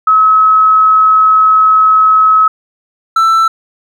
sine / triangle tone pair in turn, 1285 / 1329.5 Hz, E6 / E6, -45 / +14 cents, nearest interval minor second, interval 59 cents, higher second, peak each -4 dBFS, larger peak neither, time 0.07-2.48 / 3.16-3.48 s, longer first, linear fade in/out 5 ms, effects none

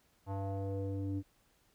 square tone with low-pass filter sweep, 98 Hz, G2, in tune, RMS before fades -37 dBFS, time 0.26-1.23 s, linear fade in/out 50 ms, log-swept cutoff 890 to 300 Hz, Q 3.5, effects pink hiss -71 dBFS RMS until 1.74 s

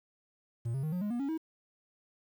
triangle tone with pitch steps, 116.54 / 134.64 / 155.56 / 179.73 / 207.7 / 239.9 / 277.2 / 320.2 Hz, A#2 / C3 / D#3 / F3 / G#3 / A#3 / C#4 / D#4, 0 / +50 / 0 / +50 / 0 / +50 / 0 / +50 cents, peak -29 dBFS, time 0.65-1.378 s, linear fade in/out 10 ms, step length 91 ms, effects 10-bit

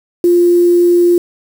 sine tone with quantisation, 349.2 Hz, F4, in tune, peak -6 dBFS, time 0.24-1.18 s, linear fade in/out 2 ms, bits 5, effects none

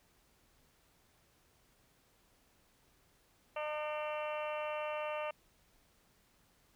harmonic tone with a mistuned harmonic, 302.8 Hz, D#4, 47 cents flat, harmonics 2 / 3 / 4 / 5 / 6 / 7 / 8 / 9 / 10, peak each -38 / -44 / -44 / -54 / -53 / -55 / -50 / -47 / -55 dBFS, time 3.56-5.31 s, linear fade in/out 5 ms, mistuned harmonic 8, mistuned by -57 cents, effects pink hiss -70 dBFS RMS until 6.75 s

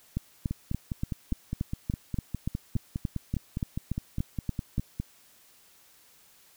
two click trains, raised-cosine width 5 ms, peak -16 / -18 dBFS, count 17 / 23, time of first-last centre 0.17-4.781 / 0.51-5 s, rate 3.47 / 4.9 Hz, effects white hiss -59 dBFS RMS until 6.56 s

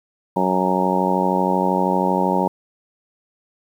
harmonic tone, 92.8 Hz, F#2, 6 cents sharp, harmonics 2 / 3 / 4 / 5 / 6 / 7 / 8 / 9 / 10, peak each -22 / -26 / -25 / -28 / -25 / -29 / -31 / -24 / -22 dBFS, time 0.36-2.48 s, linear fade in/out 5 ms, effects 8-bit

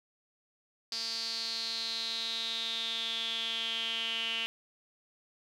sawtooth tone with band-pass filter sweep, 227.3 Hz, A#3, 43 cents flat, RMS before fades -35 dBFS, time 0.92-4.46 s, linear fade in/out 0 ms, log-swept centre 4700 to 2900 Hz, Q 8.6, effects none

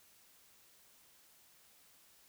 silence, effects white hiss -65 dBFS RMS until 2.28 s

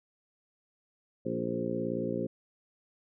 harmonic tone with a mistuned harmonic, 58.27 Hz, A#1, in tune, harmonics 2 / 3 / 4 / 5 / 6 / 7 / 8 / 9, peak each -42 / -38 / -36 / -39 / -37 / -38 / -45 / -37 dBFS, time 1.25-2.27 s, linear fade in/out 10 ms, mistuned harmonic 7, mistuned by +19 cents, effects none

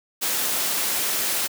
white noise, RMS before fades -24 dBFS, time 0.21-1.48 s, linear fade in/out 20 ms, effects high-pass 200 Hz 12 dB/octave

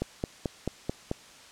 click train, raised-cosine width 2 ms, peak -15 dBFS, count 6, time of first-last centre 0.02-1.114 s, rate 4.57 Hz, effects white hiss -51 dBFS RMS until 1.51 s + low-pass 7000 Hz 12 dB/octave

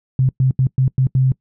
sine tone bursts at uneven times, 130.81 Hz, C3, in tune, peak -11 dBFS, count 6, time 0.19-0.29 / 0.4-0.51 / 0.59-0.67 / 0.78-0.88 / 0.98-1.07 / 1.15-1.32 s, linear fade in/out 2 ms, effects noise-tail reverb RT60 0.1 s tail -23 dB re dry

